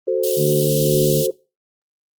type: chord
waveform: sine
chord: F# diminished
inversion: none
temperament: equal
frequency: 370 / 440 / 523.3 Hz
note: F#4 / A4 / C5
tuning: 0 / 0 / 0 cents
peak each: -21 dBFS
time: 0.07-1.31 s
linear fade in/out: 10 ms
type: high-pass noise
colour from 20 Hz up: white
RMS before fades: -26 dBFS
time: 0.23-1.27 s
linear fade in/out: 10 ms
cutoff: 2800 Hz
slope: 96 dB/octave
type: harmonic tone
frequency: 74.4 Hz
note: D2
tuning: 23 cents sharp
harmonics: 2 / 3 / 4 / 5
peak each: -19 / -26 / -27 / -25 dBFS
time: 0.36-1.25 s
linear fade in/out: 50 ms
effects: noise-tail reverb RT60 0.3 s tail -22 dB re dry + Opus 24 kbps